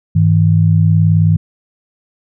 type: tone pair together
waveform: sine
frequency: 101.24 / 160.1 Hz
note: G#2 / D#3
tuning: -44 / +50 cents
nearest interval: minor sixth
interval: 794 cents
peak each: -10 dBFS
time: 0.15-1.37 s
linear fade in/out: 10 ms
effects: none